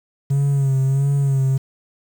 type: tone with vibrato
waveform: triangle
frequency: 137.1 Hz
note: C#3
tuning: 19 cents flat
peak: -12 dBFS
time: 0.3-1.58 s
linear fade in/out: 10 ms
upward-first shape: sine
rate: 1.5 Hz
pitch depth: 49 cents each way
effects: tanh soft clip ceiling -8 dBFS + 7-bit